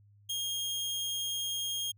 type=tone; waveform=sawtooth; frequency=3242 Hz; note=G#7; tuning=42 cents flat; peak=-29 dBFS; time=0.29-1.92 s; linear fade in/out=10 ms; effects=added 102 Hz sine -58 dBFS peak until 1.97 s